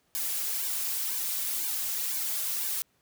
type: noise with flanger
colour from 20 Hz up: blue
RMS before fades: -31 dBFS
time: 0.15-2.82 s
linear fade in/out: 0 ms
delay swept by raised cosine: 1.5 to 4 ms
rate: 2 Hz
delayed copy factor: -0.95
effects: pink hiss -70 dBFS RMS until 3.01 s + high-pass 80 Hz 12 dB/octave